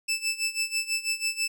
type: tone with tremolo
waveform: 20% pulse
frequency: 2637 Hz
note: E7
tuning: in tune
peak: -19 dBFS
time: 0.08-1.48 s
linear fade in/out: 10 ms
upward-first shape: sine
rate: 6.1 Hz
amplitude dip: 85%
effects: none